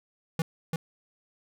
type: tone with echo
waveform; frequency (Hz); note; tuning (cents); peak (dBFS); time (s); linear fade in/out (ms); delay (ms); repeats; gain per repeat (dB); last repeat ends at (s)
square; 163; E3; -19; -25; 0.39-0.42; 2; 340; 1; -3; 0.76
effects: none